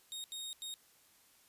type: tone bursts at uneven times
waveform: sawtooth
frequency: 3729 Hz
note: A#7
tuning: in tune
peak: -38 dBFS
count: 3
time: 0.12-0.24 / 0.32-0.53 / 0.62-0.74 s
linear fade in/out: 0 ms
effects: white hiss -66 dBFS RMS until 1.48 s + resampled to 32000 Hz